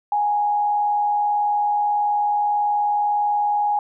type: tone with frequency modulation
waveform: sine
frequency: 829 Hz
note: G#5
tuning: 3 cents flat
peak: -17 dBFS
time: 0.12-3.79 s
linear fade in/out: 2 ms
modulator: 81.7 Hz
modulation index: 0.3
effects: none